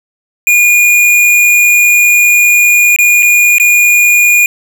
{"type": "tone with dropouts", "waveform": "square", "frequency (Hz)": 2435, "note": "D#7", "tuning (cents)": -38, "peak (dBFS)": -5, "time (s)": [0.47, 4.46], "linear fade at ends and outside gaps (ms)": 1, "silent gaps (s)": [[2.962, 2.987], [3.225, 3.229], [3.583, 3.599]], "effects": []}